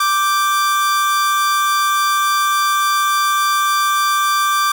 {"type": "tone pair together", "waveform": "45% pulse", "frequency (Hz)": [1174.7, 1565.1], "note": ["D6", "G6"], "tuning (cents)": [0, -3], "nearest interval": "perfect fourth", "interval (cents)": 497, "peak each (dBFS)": [-14, -22], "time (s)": [0, 4.72], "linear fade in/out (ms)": 5, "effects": []}